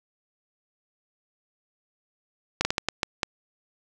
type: slowing click train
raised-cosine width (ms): 0.2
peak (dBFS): -6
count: 7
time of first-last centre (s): 2.61-3.232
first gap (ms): 40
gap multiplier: 1.38
effects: 8-bit